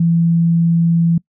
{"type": "tone", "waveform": "sine", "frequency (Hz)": 167.7, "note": "E3", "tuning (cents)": 30, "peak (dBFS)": -10, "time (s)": [0, 1.18], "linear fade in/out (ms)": 5, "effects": ["noise-tail reverb RT60 0.1 s tail -24 dB re dry"]}